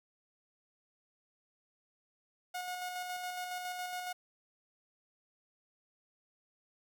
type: tone with tremolo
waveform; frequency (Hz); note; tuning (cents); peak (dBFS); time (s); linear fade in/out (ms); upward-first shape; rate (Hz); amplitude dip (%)
sawtooth; 724; F#5; -38; -33; 2.54-4.13; 10; square; 7.2; 30
effects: none